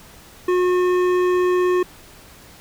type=tone with hard clipping; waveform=sine; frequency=361.6 Hz; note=F#4; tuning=40 cents flat; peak=-17 dBFS; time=0.48-1.83 s; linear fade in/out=5 ms; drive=12 dB; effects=pink hiss -45 dBFS RMS until 2.6 s